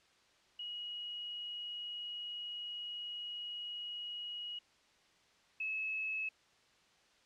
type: tone pair in turn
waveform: sine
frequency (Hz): 2900 / 2590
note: F#7 / E7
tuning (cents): -35 / -31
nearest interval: major second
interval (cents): 196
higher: first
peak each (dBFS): -40 / -35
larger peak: second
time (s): 0.59-4.59 / 5.6-6.29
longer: first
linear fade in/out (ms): 5
effects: white hiss -68 dBFS RMS until 7.25 s + low-pass 5000 Hz 12 dB/octave